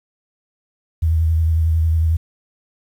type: tone with vibrato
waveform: sine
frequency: 80.8 Hz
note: E2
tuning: 34 cents flat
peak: -13 dBFS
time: 1.02-2.17 s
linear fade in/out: 10 ms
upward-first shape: triangle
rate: 11 Hz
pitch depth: 43 cents each way
effects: 8-bit